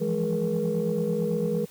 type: tone cluster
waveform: sine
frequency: 166.4 / 175.4 / 209 / 422.1 / 476.9 Hz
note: E3 / F3 / G#3 / G#4 / A#4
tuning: +17 / +8 / +11 / +28 / +39 cents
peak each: -29 / -33 / -29 / -30 / -27 dBFS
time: 0-1.66 s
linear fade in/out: 20 ms
effects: tanh soft clip ceiling -16 dBFS + white hiss -52 dBFS RMS until 1.7 s